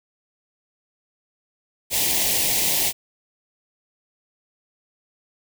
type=band-stop noise; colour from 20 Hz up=white; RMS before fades=-21 dBFS; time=1.9-2.93 s; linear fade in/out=50 ms; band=950 to 1900 Hz; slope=48 dB/octave; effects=none